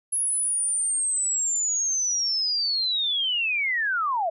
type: linear sweep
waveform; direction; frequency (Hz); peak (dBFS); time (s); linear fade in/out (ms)
sine; down; 10610 to 622.3; -22; 0.12-4.3; 10
effects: none